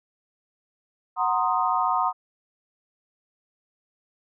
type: chord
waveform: sine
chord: C half-diminished seventh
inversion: second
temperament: equal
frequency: 740 / 932.3 / 1046.5 / 1244.5 Hz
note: Gb5 / Bb5 / C6 / Eb6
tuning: 0 / 0 / 0 / 0 cents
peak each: -26 dBFS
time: 1.16-2.13 s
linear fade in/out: 50 ms
effects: none